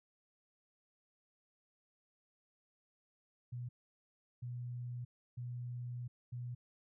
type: tone bursts at uneven times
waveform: sine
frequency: 122.2 Hz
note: B2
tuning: 18 cents flat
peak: -40 dBFS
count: 4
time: 3.52-3.69 / 4.42-5.05 / 5.37-6.08 / 6.32-6.55 s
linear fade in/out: 10 ms
effects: none